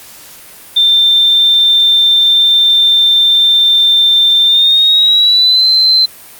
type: tone with pitch glide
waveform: sine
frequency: 3579 to 4088 Hz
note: A7 to C8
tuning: +29 to -41 cents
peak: -5 dBFS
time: 0.76-6.06 s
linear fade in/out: 10 ms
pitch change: +230 cents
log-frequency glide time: 4.45-5.67 s
effects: white hiss -35 dBFS RMS until 6.39 s + Opus 48 kbps